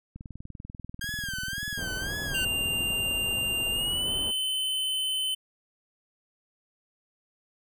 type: click train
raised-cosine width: 5 ms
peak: -28 dBFS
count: 57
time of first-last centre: 0.16-2.905 s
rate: 20.4 Hz
type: tone with vibrato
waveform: sawtooth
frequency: 1600 Hz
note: G6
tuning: 35 cents sharp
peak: -28 dBFS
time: 1.01-2.45 s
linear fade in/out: 5 ms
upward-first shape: sine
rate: 1.9 Hz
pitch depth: 100 cents each way
type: low-pass noise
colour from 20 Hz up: pink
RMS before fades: -38 dBFS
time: 1.77-4.32 s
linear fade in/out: 20 ms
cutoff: 830 Hz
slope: 12 dB/octave
type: tone with pitch glide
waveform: square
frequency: 2794 to 3047 Hz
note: F7 to G7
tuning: 0 to -50 cents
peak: -27 dBFS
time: 2.34-5.35 s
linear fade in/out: 10 ms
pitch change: +150 cents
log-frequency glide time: 3.71-4.11 s
effects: none